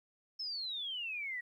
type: exponential sweep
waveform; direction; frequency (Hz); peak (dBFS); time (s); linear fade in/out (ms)
sine; down; 5330 to 1900; -37; 0.39-1.41; 10
effects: 12-bit